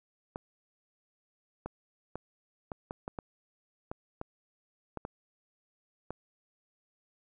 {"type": "clicks", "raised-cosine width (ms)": 1, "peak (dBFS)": -23, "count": 12, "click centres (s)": [0.359, 1.66, 2.156, 2.718, 2.909, 3.079, 3.188, 3.915, 4.214, 4.973, 5.051, 6.106], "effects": []}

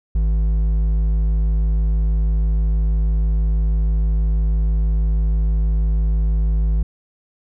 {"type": "tone with hard clipping", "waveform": "triangle", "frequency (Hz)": 53.1, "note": "G#1", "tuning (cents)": 39, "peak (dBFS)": -16, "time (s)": [0.15, 6.83], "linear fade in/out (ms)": 5, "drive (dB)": 9, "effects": []}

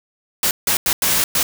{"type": "noise bursts at uneven times", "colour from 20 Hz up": "white", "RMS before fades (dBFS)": -17, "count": 5, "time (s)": [[0.43, 0.51], [0.67, 0.77], [0.86, 0.93], [1.02, 1.24], [1.35, 1.43]], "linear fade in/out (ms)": 2, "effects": []}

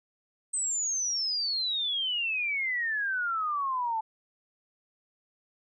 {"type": "exponential sweep", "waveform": "sine", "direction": "down", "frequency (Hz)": [8300, 869], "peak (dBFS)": -27, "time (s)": [0.53, 4.01], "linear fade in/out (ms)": 10, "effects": []}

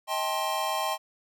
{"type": "chord", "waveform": "square", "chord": "A half-diminished seventh", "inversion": "second", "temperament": "just", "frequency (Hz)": [633.6, 792, 880, 1056], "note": ["Eb5", "G5", "A5", "C6"], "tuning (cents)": [31, 18, 0, 16], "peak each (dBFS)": [-34, -33, -35, -32], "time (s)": [0.07, 0.98], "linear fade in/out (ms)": 50, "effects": []}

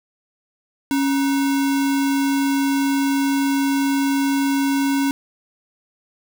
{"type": "tone with sample-and-hold", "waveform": "sine", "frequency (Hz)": 276, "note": "C#4", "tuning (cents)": -7, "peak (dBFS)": -16, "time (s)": [0.91, 5.11], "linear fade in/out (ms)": 0, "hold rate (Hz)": 1225, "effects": []}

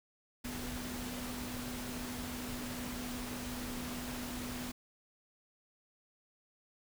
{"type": "tone in noise", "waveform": "sine", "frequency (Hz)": 246.9, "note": "B3", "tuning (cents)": 0, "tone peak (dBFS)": -42, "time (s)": [0.44, 4.72], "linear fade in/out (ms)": 10, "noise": "pink", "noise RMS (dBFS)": -43, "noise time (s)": [0.44, 4.72], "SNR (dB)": -2, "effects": []}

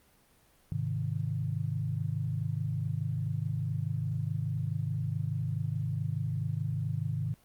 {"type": "chord", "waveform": "sine", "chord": "Ab major", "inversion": "none", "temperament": "equal", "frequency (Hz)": [103.83, 130.81, 155.56], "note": ["Ab2", "C3", "Eb3"], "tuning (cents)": [0, 0, 0], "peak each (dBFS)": -34, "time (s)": [0.72, 7.34], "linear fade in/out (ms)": 0, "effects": ["pink hiss -64 dBFS RMS until 7.44 s", "Opus 32 kbps"]}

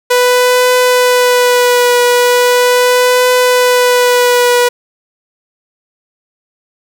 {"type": "tone with vibrato", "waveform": "sawtooth", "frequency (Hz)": 493.9, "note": "B4", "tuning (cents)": 0, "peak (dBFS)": -3, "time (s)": [0.1, 4.69], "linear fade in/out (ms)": 10, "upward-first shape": "triangle", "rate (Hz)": 0.39, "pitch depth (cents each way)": 23, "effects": ["7-bit"]}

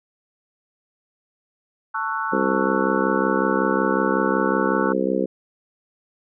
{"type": "chord", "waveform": "sine", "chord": "F# minor seventh", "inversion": "first", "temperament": "just", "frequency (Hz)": [888, 1110, 1332, 1480], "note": ["A5", "C#6", "E6", "F#6"], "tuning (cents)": [16, 2, 18, 0], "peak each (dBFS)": -28, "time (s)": [1.94, 4.93], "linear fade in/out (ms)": 10}
{"type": "harmonic tone", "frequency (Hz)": 65.41, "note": "C2", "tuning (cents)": 0, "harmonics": [3, 4, 5, 6, 7, 8], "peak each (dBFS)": [-26, -26, -26, -26, -26, -26], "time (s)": [2.32, 5.26], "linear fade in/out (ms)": 10}
{"effects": []}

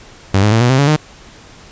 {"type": "tone with pitch steps", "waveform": "sawtooth", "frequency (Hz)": [97.4, 105, 113.18, 122.01, 131.52, 141.78, 152.84], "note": ["G2", "G#2", "A2", "B2", "C3", "C#3", "D#3"], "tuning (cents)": [-11, 19, 49, -21, 9, 39, -31], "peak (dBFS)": -5, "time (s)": [0.34, 0.963], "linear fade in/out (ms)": 5, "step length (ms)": 89, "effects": ["pink hiss -40 dBFS RMS until 1.71 s", "resampled to 16000 Hz"]}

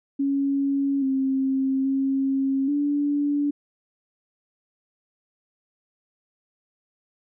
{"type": "tone with pitch steps", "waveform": "sine", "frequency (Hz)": [277.4, 267, 270, 288.9], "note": ["C#4", "C4", "C#4", "D4"], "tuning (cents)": [1, 35, -45, -28], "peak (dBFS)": -20, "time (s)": [0.19, 3.51], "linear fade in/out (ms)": 10, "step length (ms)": 830, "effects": []}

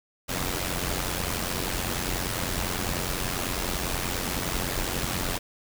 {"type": "noise with amplitude modulation", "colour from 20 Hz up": "pink", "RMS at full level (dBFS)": -26, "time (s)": [0.28, 5.39], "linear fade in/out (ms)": 20, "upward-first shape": "sine", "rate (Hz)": 90.1, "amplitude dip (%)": 70, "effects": []}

